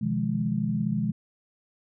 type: chord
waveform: sine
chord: F half-diminished seventh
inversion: second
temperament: just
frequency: 125.72 / 157.15 / 174.61 / 209.5 Hz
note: Cb3 / Eb3 / F3 / Ab3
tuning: +31 / +18 / 0 / +15 cents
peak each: -31 / -31 / -31 / -27 dBFS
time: 0.01-1.12 s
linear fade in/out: 10 ms
effects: none